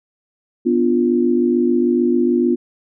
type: chord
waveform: sine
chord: B diminished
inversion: none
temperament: equal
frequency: 246.9 / 293.7 / 349.2 Hz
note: B3 / D4 / F4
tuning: 0 / 0 / 0 cents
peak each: -16 / -22 / -16 dBFS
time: 0.65-2.56 s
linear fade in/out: 20 ms
effects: none